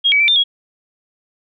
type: tone with pitch steps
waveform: sine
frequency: 3264 / 2278 / 2336 / 3595 / 3313 Hz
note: G#7 / C#7 / D7 / A7 / G#7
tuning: -31 / +47 / -10 / +36 / -5 cents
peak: -10 dBFS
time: 0.04-0.44 s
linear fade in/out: 20 ms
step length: 80 ms
effects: none